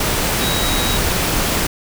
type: tone in noise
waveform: sine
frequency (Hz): 3828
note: A#7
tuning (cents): +45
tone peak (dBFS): -23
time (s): 0.41-0.97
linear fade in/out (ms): 5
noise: pink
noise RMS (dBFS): -18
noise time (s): 0-1.67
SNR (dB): -8
effects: none